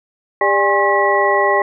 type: tone cluster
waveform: sine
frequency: 399.8 / 590 / 816 / 1072 / 1941 Hz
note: G4 / D5 / G#5 / C6 / B6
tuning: +34 / +8 / -31 / +42 / -31 cents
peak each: -18 dBFS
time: 0.41-1.62 s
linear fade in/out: 2 ms
effects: none